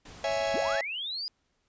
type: noise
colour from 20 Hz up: pink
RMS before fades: -48 dBFS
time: 0.05-0.76 s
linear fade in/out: 5 ms
type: chord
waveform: 45% pulse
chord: C# minor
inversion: none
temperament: equal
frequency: 554.4 / 659.3 / 830.6 Hz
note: C#5 / E5 / G#5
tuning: 0 / 0 / 0 cents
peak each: -31 / -30 / -34 dBFS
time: 0.24-0.81 s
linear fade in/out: 2 ms
type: linear sweep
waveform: sine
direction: up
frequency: 180 to 5000 Hz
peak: -32 dBFS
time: 0.54-1.28 s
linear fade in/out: 0 ms
effects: pink hiss -74 dBFS RMS until 1.68 s + resampled to 16000 Hz